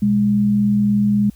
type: tone pair together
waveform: sine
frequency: 122.5 / 206 Hz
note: B2 / G#3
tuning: -14 / -14 cents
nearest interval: major sixth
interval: 900 cents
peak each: -24 / -13 dBFS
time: 0.02-1.3 s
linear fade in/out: 5 ms
effects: added 60 Hz sine -44 dBFS peak until 1.35 s + white hiss -55 dBFS RMS until 1.35 s